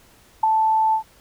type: tone with ADSR envelope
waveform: sine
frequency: 879 Hz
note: A5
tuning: 2 cents flat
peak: -10 dBFS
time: 0.43-1.03 s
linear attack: 8 ms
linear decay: 4 ms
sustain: -5 dB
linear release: 93 ms
effects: pink hiss -53 dBFS RMS until 1.2 s